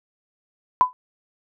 sine tone with exponential decay, 1004 Hz, B5, 28 cents sharp, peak -7 dBFS, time 0.81-0.93 s, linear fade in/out 0 ms, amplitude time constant 24 ms, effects none

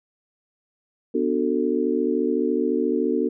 sine chord, B minor seventh, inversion none, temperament just, 246.9 / 296.3 / 370.4 / 444.5 Hz, B3 / D4 / F#4 / A4, 0 / +15 / +2 / +18 cents, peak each -25 dBFS, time 1.14-3.29 s, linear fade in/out 10 ms, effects none

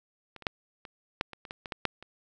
clicks, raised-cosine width 0.3 ms, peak -28 / -30 / -11 / -27 / -11 / -26 / -28 / -21 / -22 / -17 / -9 / -29 dBFS, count 12, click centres 0.363 / 0.423 / 0.468 / 0.852 / 1.211 / 1.333 / 1.452 / 1.509 / 1.658 / 1.722 / 1.853 / 2.026 s, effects none

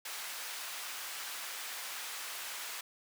pink high-pass noise, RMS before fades -42 dBFS, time 0.05-2.81 s, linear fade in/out 5 ms, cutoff 1200 Hz, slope 12 dB/octave, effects none

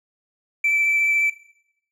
triangle tone with vibrato, 2324 Hz, D7, 19 cents flat, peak -14 dBFS, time 0.64-1.3 s, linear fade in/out 5 ms, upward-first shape sine, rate 14 Hz, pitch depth 10 cents each way, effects noise-tail reverb RT60 0.7 s tail -18 dB re dry + tanh soft clip ceiling -12 dBFS

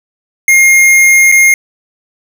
square tone with dropouts, 2132 Hz, C7, 32 cents sharp, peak -4 dBFS, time 0.48-1.54 s, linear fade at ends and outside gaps 2 ms, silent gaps 1.317-1.322 s, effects none

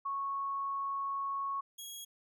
sine / 15% pulse tone pair in turn, 1104 / 3308 Hz, C#6 / G#7, -7 / -8 cents, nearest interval octave + perfect fifth, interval 1899 cents, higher second, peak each -33 / -36 dBFS, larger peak first, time 0.05-1.61 / 1.78-2.05 s, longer first, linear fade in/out 10 ms, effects none

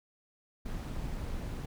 brown noise with amplitude modulation, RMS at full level -35 dBFS, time 0.65-1.66 s, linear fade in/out 10 ms, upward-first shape sine, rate 214 Hz, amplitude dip 45%, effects none

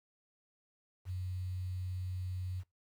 sine tone with quantisation, 91.8 Hz, F#2, 13 cents flat, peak -36 dBFS, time 1.05-2.64 s, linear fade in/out 50 ms, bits 10, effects noise-tail reverb RT60 0.2 s tail -21 dB re dry

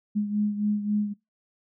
sine beating tone pair, 207.7 / 211.4 Hz, G#3 / G#3, 0 / +31 cents, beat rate 3.7 Hz, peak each -24 / -30 dBFS, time 0.15-1.14 s, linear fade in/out 20 ms, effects noise-tail reverb RT60 0.2 s tail -23 dB re dry

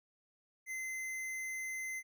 square tone, 2060 Hz, C7, 28 cents flat, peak -39 dBFS, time 0.66-2.03 s, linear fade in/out 50 ms, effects none

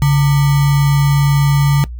sine tone with sample-and-hold, 141.9 Hz, C#3, 41 cents sharp, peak -8 dBFS, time 0.02-1.84 s, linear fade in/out 0 ms, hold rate 1050 Hz, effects noise-tail reverb RT60 0.1 s tail -18 dB re dry + added 60 Hz sine -24 dBFS peak until 1.99 s

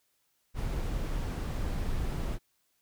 brown noise, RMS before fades -32 dBFS, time 0.54-2.39 s, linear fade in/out 50 ms, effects white hiss -74 dBFS RMS until 2.81 s

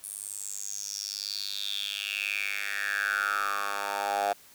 10% pulse tone with high-pass filter sweep, 101 Hz, G#2, 48 cents flat, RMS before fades -32 dBFS, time 0.03-4.33 s, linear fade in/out 5 ms, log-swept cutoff 10000 to 720 Hz, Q 7.2, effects white hiss -55 dBFS RMS until 4.54 s

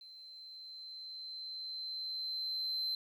sine tone with level ramp, 4089 Hz, C8, 41 cents flat, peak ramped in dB -51 to -31 dBFS, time 0.01-2.95 s, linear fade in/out 2 ms, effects tanh soft clip ceiling -31 dBFS + 12-bit

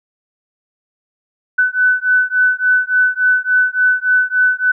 sine beating tone pair, 1500 / 1503.5 Hz, F#6 / F#6, +23 / +27 cents, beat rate 3.5 Hz, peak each -14 dBFS, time 1.58-4.72 s, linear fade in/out 10 ms, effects none

